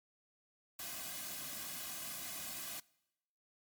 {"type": "noise with comb filter", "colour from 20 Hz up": "white", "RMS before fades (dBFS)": -44, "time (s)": [0.79, 2.8], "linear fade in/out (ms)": 5, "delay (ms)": 2.2, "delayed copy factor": -0.85, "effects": ["noise-tail reverb RT60 0.9 s tail -24 dB re dry", "MP3 96 kbps"]}